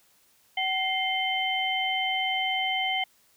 sine tone cluster, 756 / 2103 / 3080 Hz, F#5 / C7 / G7, +37 / +8 / -31 cents, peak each -29 dBFS, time 0.57-3.04 s, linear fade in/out 5 ms, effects white hiss -63 dBFS RMS until 3.36 s

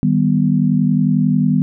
sine chord, Eb augmented, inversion none, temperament equal, 155.56 / 196 / 246.9 Hz, Eb3 / G3 / B3, 0 / 0 / 0 cents, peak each -16 dBFS, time 0.03-1.62 s, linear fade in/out 0 ms, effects none

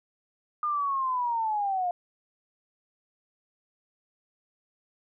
sine linear sweep, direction down, 1219 to 698.5 Hz, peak -25 dBFS, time 0.63-1.91 s, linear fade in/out 2 ms, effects none

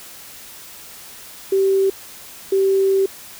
sine tone pair in turn, 387.4 / 387.4 Hz, G4 / G4, -20 / -20 cents, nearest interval unison, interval 0 cents, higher neither, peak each -13 dBFS, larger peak neither, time 1.52-1.9 / 2.52-3.06 s, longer second, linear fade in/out 5 ms, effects white hiss -39 dBFS RMS until 3.39 s

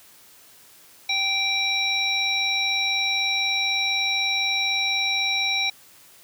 harmonic tone with a mistuned harmonic, 782 Hz, G5, 4 cents flat, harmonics 1 / 3 / 5 / 7, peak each -33 / -24 / -24 / -31 dBFS, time 1.09-5.7 s, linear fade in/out 5 ms, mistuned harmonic 7, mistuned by +34 cents, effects white hiss -51 dBFS RMS until 6.23 s + high-pass 60 Hz 12 dB/octave

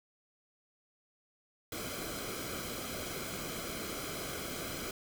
pink noise with comb filter, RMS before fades -40 dBFS, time 1.72-4.91 s, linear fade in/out 2 ms, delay 1.1 ms, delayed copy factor -0.65, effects none

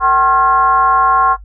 sine tone with frequency modulation, 1072 Hz, C6, 42 cents sharp, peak -8 dBFS, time 0-1.37 s, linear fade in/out 50 ms, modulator 307 Hz, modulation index 0.89, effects noise-tail reverb RT60 0.1 s tail -18 dB re dry + added 50 Hz sine -32 dBFS peak until 1.44 s

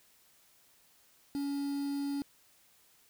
triangle tone with quantisation, 281.7 Hz, C#4, 28 cents sharp, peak -30 dBFS, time 1.35-2.22 s, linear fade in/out 0 ms, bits 8, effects white hiss -65 dBFS RMS until 3.09 s

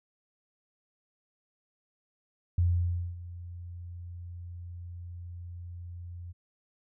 sine tone with ADSR envelope, 87.31 Hz, F2, in tune, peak -21 dBFS, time 2.58-6.33 s, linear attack 4 ms, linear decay 570 ms, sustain -18 dB, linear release 22 ms, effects none

